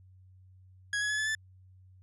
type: tone with pitch steps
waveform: 40% pulse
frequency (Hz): 1661.2 / 1683.4 / 1705.9 / 1728.7 / 1751.9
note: G#6 / G#6 / G#6 / A6 / A6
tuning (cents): 0 / +23 / +46 / -31 / -8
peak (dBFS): -28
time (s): 0.93-1.35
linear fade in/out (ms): 2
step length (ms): 84
effects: added 93 Hz sine -54 dBFS peak until 2.02 s + resampled to 24000 Hz